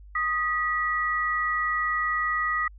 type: tone pair together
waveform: sine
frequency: 1244.5 / 1939.7 Hz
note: D#6 / B6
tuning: 0 / -32 cents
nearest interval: minor sixth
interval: 768 cents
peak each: -26 dBFS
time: 0.15-2.68 s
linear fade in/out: 5 ms
effects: added 50 Hz sine -44 dBFS peak until 2.78 s